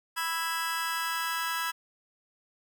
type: chord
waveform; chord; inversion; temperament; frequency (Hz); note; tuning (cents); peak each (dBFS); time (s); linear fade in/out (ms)
sawtooth; E major; second; just; 988.9 / 1318.5 / 1648.1; B5 / E6 / G#6; +2 / 0 / -14; -30; 0.16-1.72; 20
effects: none